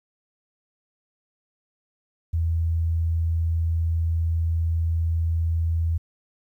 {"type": "tone", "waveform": "sine", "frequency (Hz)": 82.5, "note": "E2", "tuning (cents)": 2, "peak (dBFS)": -20, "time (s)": [2.33, 5.98], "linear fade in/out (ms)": 10, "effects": ["10-bit"]}